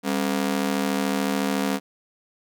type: ring-modulated tone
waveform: sawtooth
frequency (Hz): 235.4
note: A#3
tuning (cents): +17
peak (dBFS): -15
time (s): 0.03-1.8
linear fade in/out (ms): 50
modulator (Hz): 36.9
effects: none